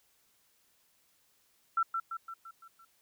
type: tone with echo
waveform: sine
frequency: 1345 Hz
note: E6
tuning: 34 cents sharp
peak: -25 dBFS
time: 1.77-1.83 s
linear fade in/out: 5 ms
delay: 170 ms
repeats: 6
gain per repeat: -5 dB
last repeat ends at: 2.85 s
effects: white hiss -70 dBFS RMS until 3.01 s